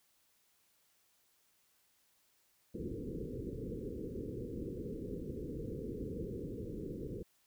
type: low-pass noise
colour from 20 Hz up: white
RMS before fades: -42 dBFS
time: 2.74-7.23 s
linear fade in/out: 5 ms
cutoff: 490 Hz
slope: 96 dB/octave
effects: white hiss -73 dBFS RMS until 7.46 s